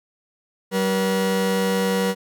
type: tone pair together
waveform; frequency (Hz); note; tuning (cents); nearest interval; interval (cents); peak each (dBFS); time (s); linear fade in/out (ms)
40% pulse; 190.73 / 480.6; G3 / B4; -47 / -47; octave + major third; 1600; -21; 0.71-2.15; 50
effects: none